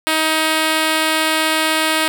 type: tone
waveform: 5% pulse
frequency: 315.8 Hz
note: D#4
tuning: 26 cents sharp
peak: -3 dBFS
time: 0.07-2.08 s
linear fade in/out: 0 ms
effects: none